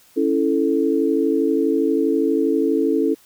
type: chord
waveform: sine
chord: A major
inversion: first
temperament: equal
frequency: 277.2 / 329.6 / 440 Hz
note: C#4 / E4 / A4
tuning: 0 / 0 / 0 cents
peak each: -20 dBFS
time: 0.16-3.15 s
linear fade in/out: 20 ms
effects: white hiss -53 dBFS RMS until 3.25 s